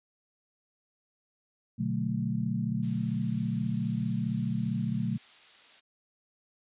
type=chord; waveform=sine; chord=B minor seventh; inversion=none; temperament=equal with one note detuned; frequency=122.33 / 146.83 / 185 / 220 Hz; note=B2 / D3 / F#3 / A3; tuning=-16 / 0 / 0 / 0 cents; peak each=-33 / -35 / -33 / -32 dBFS; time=1.78-5.18 s; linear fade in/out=20 ms
type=noise; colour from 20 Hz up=blue; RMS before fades=-47 dBFS; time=2.82-5.81 s; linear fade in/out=20 ms
effects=resampled to 8000 Hz